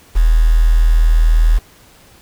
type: tone with quantisation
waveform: sine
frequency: 40.21 Hz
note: E1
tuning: 42 cents flat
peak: -7 dBFS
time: 0.15-1.59 s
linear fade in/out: 20 ms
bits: 5
effects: pink hiss -46 dBFS RMS until 2.21 s